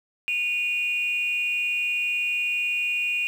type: tone pair together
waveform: sine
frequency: 2462 / 2778 Hz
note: D#7 / F7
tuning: -19 / -10 cents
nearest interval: major second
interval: 209 cents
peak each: -23 / -27 dBFS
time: 0.28-3.27 s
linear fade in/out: 0 ms
effects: tanh soft clip ceiling -17 dBFS + 8-bit